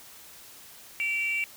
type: tone pair together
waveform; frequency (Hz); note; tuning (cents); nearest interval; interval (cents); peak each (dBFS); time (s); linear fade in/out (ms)
sine; 2318 / 2749; D7 / F7; -23 / -28; minor third; 295; -26 / -30; 1-1.44; 0
effects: tanh soft clip ceiling -20 dBFS + white hiss -49 dBFS RMS until 1.56 s